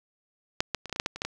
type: clicks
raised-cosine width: 0.2 ms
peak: -6 / -10 / -21 / -26 / -14 / -18 / -6 / -10 / -21 / -14 / -14 dBFS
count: 11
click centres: 0.605 / 0.747 / 0.857 / 0.896 / 0.927 / 0.961 / 0.999 / 1.061 / 1.16 / 1.219 / 1.25 s
effects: none